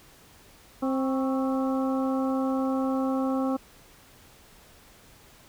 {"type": "harmonic tone with a mistuned harmonic", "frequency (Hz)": 264.1, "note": "C4", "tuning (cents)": 16, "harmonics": [1, 2, 3, 4, 5], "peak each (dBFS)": [-25, -31, -35, -37, -39], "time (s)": [0.82, 3.57], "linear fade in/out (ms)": 10, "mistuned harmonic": 4, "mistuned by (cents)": 72, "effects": ["pink hiss -54 dBFS RMS until 5.48 s"]}